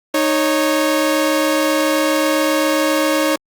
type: tone pair together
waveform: sawtooth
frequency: 309.3 / 551.1 Hz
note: D#4 / C#5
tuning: -10 / -10 cents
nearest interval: minor seventh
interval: 1000 cents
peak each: -13 dBFS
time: 0.14-3.36 s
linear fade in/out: 5 ms
effects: Opus 48 kbps